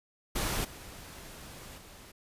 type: noise with level steps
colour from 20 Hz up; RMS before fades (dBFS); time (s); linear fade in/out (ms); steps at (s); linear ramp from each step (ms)
pink; -32 / -47 / -51; 0.35-2.12; 10; 0.64 / 1.77; 10
effects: resampled to 32000 Hz